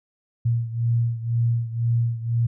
sine beating tone pair, 116.54 / 118.54 Hz, A#2 / A#2, 0 / +29 cents, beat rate 2 Hz, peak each -21 / -25 dBFS, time 0.45-2.47 s, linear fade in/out 10 ms, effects none

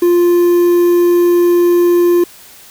triangle tone with quantisation, 349.2 Hz, F4, in tune, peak -5 dBFS, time 0.02-2.24 s, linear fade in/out 5 ms, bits 5, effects white hiss -39 dBFS RMS until 2.7 s

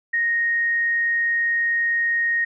sine tone, 1864.7 Hz, A#6, in tune, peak -18 dBFS, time 0.13-2.45 s, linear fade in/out 10 ms, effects none

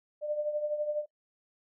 sine tone with tremolo, 598 Hz, D5, 31 cents sharp, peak -26 dBFS, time 0.21-1.06 s, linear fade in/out 50 ms, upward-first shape triangle, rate 12 Hz, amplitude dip 70%, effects noise-tail reverb RT60 0.1 s tail -20 dB re dry

